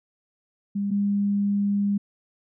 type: tone pair in turn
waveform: sine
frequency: 201.1 / 202 Hz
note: G3 / G#3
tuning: +44 / -48 cents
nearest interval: unison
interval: 8 cents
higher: second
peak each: -23 / -20 dBFS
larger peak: second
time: 0.75-0.91 / 0.91-1.98 s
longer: second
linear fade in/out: 10 ms
effects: none